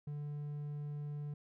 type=tone; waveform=triangle; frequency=146.83 Hz; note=D3; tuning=in tune; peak=-37 dBFS; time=0.07-1.34 s; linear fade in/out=5 ms; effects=none